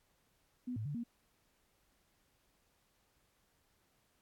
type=tone with pitch steps; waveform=sine; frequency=248.4 / 108.6 / 145.5 / 235.8 Hz; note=B3 / A2 / D3 / A#3; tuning=+10 / -22 / -16 / +20 cents; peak=-37 dBFS; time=0.67-1.038 s; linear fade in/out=10 ms; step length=92 ms; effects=pink hiss -75 dBFS RMS until 4.21 s + AAC 64 kbps